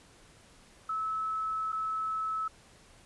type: tone with dropouts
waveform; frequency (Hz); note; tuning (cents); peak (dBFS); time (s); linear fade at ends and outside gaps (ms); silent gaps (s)
sine; 1300; E6; -24; -30; 0.89-2.48; 5; 1.721-1.727
effects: pink hiss -58 dBFS RMS until 3.05 s + resampled to 24000 Hz